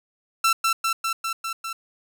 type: tone with echo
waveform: sawtooth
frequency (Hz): 1340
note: E6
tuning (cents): +28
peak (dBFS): -13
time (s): 0.44-0.53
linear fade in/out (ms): 5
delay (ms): 200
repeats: 6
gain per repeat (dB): -2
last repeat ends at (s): 1.73
effects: none